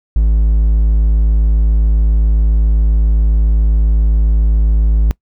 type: tone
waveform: triangle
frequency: 53.7 Hz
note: A1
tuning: 41 cents flat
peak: -6 dBFS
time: 0.16-5.11 s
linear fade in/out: 0 ms
effects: noise-tail reverb RT60 0.1 s tail -23 dB re dry